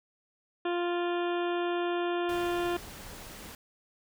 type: harmonic tone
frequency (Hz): 349.2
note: F4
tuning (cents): 0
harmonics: 1 / 2 / 3 / 4 / 5 / 7 / 8 / 9 / 10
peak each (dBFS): -29 / -35 / -39 / -41 / -43 / -46 / -47 / -48 / -49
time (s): 0.65-2.77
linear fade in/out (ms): 5
type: noise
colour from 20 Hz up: pink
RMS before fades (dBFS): -45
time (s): 2.29-3.55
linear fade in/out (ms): 2
effects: none